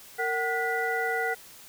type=tone cluster; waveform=sine; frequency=459.5 / 755 / 1448 / 1974 Hz; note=A#4 / F#5 / F#6 / B6; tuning=-25 / +35 / -38 / -1 cents; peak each=-31 dBFS; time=0.18-1.35 s; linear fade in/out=20 ms; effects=white hiss -49 dBFS RMS until 1.68 s